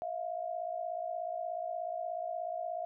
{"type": "tone pair together", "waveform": "sine", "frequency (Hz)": [648, 704.7], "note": ["E5", "F5"], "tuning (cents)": [-30, 15], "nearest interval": "minor second", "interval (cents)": 145, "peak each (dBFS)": [-38, -37], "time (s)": [0.02, 2.85], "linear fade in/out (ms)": 0, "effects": []}